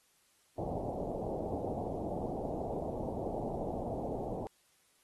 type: low-pass noise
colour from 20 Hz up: white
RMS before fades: -38 dBFS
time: 0.58-4.47 s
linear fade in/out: 0 ms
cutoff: 770 Hz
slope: 48 dB/octave
effects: white hiss -70 dBFS RMS until 5.03 s + AAC 32 kbps